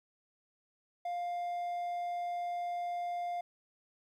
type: tone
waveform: triangle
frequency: 702 Hz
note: F5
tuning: 9 cents sharp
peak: -32 dBFS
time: 1.05-3.41 s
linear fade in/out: 5 ms
effects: 12-bit